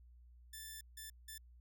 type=tone bursts at uneven times; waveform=5% pulse; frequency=1761 Hz; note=A6; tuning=1 cent sharp; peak=-37 dBFS; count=3; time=0.53-0.81 / 0.97-1.1 / 1.28-1.38 s; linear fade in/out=5 ms; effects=added 60 Hz sine -58 dBFS peak until 1.6 s